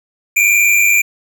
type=tone pair together; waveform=square; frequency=2303 / 2404 Hz; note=D7 / D7; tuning=-34 / +40 cents; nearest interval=minor second; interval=74 cents; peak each=-15 / -11 dBFS; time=0.36-1.02 s; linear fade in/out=10 ms; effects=none